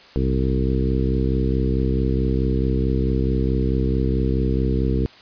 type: harmonic tone with a mistuned harmonic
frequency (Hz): 64.6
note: C2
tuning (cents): -21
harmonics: 1 / 2 / 3 / 4 / 5 / 6 / 7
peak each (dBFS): -21 / -24 / -26 / -27 / -28 / -29 / -29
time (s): 0.16-5.06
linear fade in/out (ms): 0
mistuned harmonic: 1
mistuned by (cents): -100
effects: white hiss -46 dBFS RMS until 5.21 s + resampled to 11025 Hz